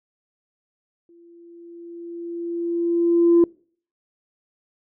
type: tone with exponential growth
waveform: sine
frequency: 341 Hz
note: F4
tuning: 41 cents flat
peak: -9 dBFS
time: 1.09-3.44 s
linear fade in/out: 2 ms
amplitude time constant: 510 ms
effects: noise-tail reverb RT60 0.5 s tail -26 dB re dry + tanh soft clip ceiling -8 dBFS